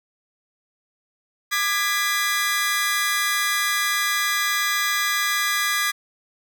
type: chord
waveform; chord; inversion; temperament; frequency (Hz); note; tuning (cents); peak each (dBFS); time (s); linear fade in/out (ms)
sawtooth; G# diminished; second; just; 1196.1 / 1661.2 / 1993.5; D6 / G#6 / B6; +31 / 0 / +16; -22 / -21 / -21; 1.51-5.92; 20
effects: none